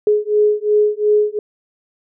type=beating tone pair; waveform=sine; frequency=419 / 421.8 Hz; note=G#4 / G#4; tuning=+15 / +27 cents; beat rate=2.8 Hz; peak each=-15 dBFS; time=0.07-1.39 s; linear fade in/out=2 ms; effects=none